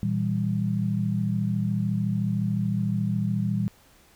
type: chord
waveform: sine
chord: E diminished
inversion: second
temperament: equal with one note detuned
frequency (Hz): 116.54 / 162.17 / 196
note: Bb2 / E3 / G3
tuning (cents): 0 / -28 / 0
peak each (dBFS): -27 / -29 / -26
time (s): 0.03-3.68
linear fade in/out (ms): 0
effects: pink hiss -57 dBFS RMS until 4.15 s